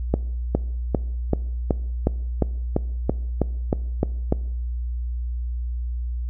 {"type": "accelerating click train", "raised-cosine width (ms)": 2, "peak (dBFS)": -5, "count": 13, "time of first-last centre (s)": [0.14, 4.324], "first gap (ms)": 410, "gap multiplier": 0.97, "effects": ["noise-tail reverb RT60 0.8 s tail -21 dB re dry", "added 60 Hz sine -24 dBFS peak until 6.29 s"]}